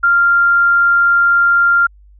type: tone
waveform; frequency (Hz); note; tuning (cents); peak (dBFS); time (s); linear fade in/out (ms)
sine; 1392; F6; -6; -8; 0.03-1.87; 10
effects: added 50 Hz sine -41 dBFS peak until 2.19 s